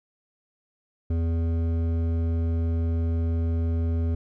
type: tone with hard clipping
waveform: sine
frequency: 83 Hz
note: E2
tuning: 12 cents sharp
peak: -24 dBFS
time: 1.1-4.15 s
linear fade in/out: 5 ms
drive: 11 dB
effects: none